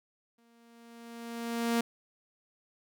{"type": "tone with exponential growth", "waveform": "sawtooth", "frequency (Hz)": 233.1, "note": "A#3", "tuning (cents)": 0, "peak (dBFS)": -21, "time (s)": [0.38, 1.81], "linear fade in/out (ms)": 5, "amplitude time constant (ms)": 310, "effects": []}